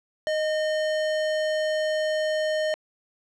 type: tone with sample-and-hold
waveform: sine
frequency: 620 Hz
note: D#5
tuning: 6 cents flat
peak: -22 dBFS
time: 0.27-2.74 s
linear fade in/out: 0 ms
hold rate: 2450 Hz
effects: low-pass 5000 Hz 12 dB/octave